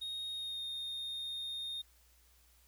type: tone with pitch glide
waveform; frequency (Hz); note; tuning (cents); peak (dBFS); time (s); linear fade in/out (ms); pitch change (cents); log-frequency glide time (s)
triangle; 3729 to 3682; A#7 to A#7; 0 to -22; -37; 0.01-1.82; 10; -22; 0.33-0.64
effects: added 60 Hz sine -66 dBFS peak until 2.67 s + white hiss -68 dBFS RMS until 2.67 s